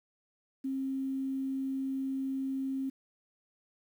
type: tone with quantisation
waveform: sine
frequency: 267.7 Hz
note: C4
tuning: 40 cents sharp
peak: -31 dBFS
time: 0.64-2.9 s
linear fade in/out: 10 ms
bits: 10
effects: none